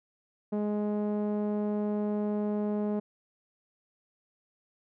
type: tone with low-pass filter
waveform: sawtooth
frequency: 208.7 Hz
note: G#3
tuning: 9 cents sharp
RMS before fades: -30 dBFS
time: 0.52-3 s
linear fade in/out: 10 ms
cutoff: 610 Hz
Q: 1.1
effects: none